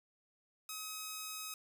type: tone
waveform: 5% pulse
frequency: 1270 Hz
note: D#6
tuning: 35 cents sharp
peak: -30 dBFS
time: 0.69-1.54 s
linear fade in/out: 2 ms
effects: none